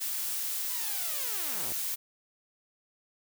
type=noise; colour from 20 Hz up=blue; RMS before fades=-33 dBFS; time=0-1.96 s; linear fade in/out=20 ms
type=linear sweep; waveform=5% pulse; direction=down; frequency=1032 to 51.9 Hz; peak=-31 dBFS; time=0.69-1.73 s; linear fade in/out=10 ms
effects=none